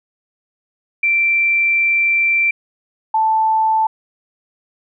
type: tone pair in turn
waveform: sine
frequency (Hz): 2349 / 879.9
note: D7 / A5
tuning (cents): 0 / 0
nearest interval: octave + perfect fourth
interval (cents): 1700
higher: first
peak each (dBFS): -12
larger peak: neither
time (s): 1.03-2.51 / 3.14-3.87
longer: first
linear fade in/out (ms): 5
effects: none